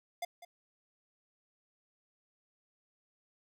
square tone with echo, 698.5 Hz, F5, in tune, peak -35 dBFS, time 0.22-0.25 s, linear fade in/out 5 ms, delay 200 ms, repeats 1, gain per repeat -14 dB, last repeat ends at 0.45 s, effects none

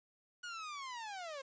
sawtooth linear sweep, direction down, 1464 to 523.3 Hz, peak -39 dBFS, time 0.43-1.42 s, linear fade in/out 10 ms, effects resampled to 16000 Hz + 11-bit

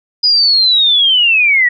sine linear sweep, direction down, 4978 to 1890 Hz, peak -7 dBFS, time 0.23-1.69 s, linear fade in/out 10 ms, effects none

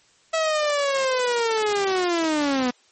sawtooth linear sweep, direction down, 652 to 243.5 Hz, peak -16 dBFS, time 0.33-2.71 s, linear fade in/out 10 ms, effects white hiss -58 dBFS RMS until 2.91 s + MP3 32 kbps

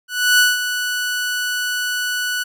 sawtooth tone with ADSR envelope, 1480 Hz, F#6, in tune, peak -6 dBFS, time 0.08-2.44 s, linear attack 310 ms, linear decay 180 ms, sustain -10 dB, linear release 17 ms, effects none

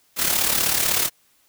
white noise with amplitude modulation, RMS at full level -18 dBFS, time 0.16-1.1 s, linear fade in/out 50 ms, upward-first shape sine, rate 36 Hz, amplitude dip 60%, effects white hiss -61 dBFS RMS until 1.48 s

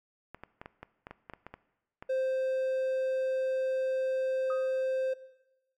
clicks, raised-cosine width 0.5 ms, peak -27 dBFS, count 12, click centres 0.346 / 0.436 / 0.615 / 0.659 / 0.83 / 1.069 / 1.11 / 1.298 / 1.336 / 1.466 / 1.54 / 2.025 s
triangle tone, 523.3 Hz, C5, in tune, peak -25 dBFS, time 2.09-5.14 s, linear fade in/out 10 ms
sine tone with exponential decay, 1254 Hz, D#6, 13 cents sharp, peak -33 dBFS, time 4.5-4.84 s, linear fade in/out 2 ms, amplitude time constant 72 ms
effects noise-tail reverb RT60 1.0 s tail -18 dB re dry + MP3 64 kbps

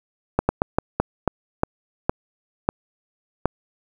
slowing click train, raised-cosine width 1 ms, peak -3 dBFS, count 10, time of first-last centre 0.39-3.456 s, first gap 100 ms, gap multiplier 1.29, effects 7-bit

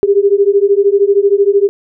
sine beating tone pair, 394.6 / 407.6 Hz, G4 / G#4, +11 / -32 cents, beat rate 13 Hz, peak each -10 dBFS, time 0.03-1.69 s, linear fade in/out 0 ms, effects none

